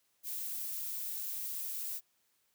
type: noise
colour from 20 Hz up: violet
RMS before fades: -39 dBFS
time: 0.23-2.01 s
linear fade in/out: 50 ms
effects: white hiss -75 dBFS RMS until 2.54 s + high-pass 60 Hz 12 dB/octave